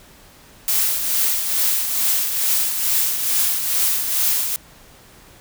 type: noise with tremolo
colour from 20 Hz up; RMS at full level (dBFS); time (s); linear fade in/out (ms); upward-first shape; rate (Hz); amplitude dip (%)
blue; -17; 0.68-4.56; 0; triangle; 2.3; 55
effects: pink hiss -47 dBFS RMS until 5.4 s